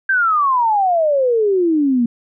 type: exponential sweep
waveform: sine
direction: down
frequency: 1599 to 230 Hz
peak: -12 dBFS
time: 0.09-2.06 s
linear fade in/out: 5 ms
effects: none